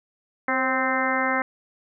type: harmonic tone with a mistuned harmonic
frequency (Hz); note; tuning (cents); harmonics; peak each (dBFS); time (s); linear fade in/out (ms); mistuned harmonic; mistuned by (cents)
260; C4; -11; 1 / 2 / 3 / 4 / 5 / 6 / 7 / 8; -29 / -29 / -29 / -29 / -29 / -29 / -29 / -29; 0.48-1.42; 2; 2; +39
effects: none